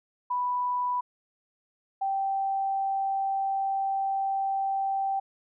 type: tone pair in turn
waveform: sine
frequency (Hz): 987.8 / 780.2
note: B5 / G5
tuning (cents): 0 / -8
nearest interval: major third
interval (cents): 408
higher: first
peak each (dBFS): -25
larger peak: neither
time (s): 0.3-1.01 / 2.01-5.2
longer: second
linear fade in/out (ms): 10
effects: none